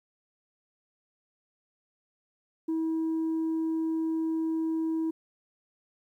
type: tone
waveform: sine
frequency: 322.5 Hz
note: E4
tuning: 38 cents flat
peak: -24 dBFS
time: 2.68-5.11 s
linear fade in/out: 10 ms
effects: tanh soft clip ceiling -25 dBFS + 11-bit